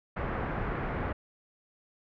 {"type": "low-pass noise", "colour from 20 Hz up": "pink", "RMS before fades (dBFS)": -33, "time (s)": [0.16, 1.13], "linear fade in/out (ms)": 10, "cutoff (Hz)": 1900, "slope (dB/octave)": 24, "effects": []}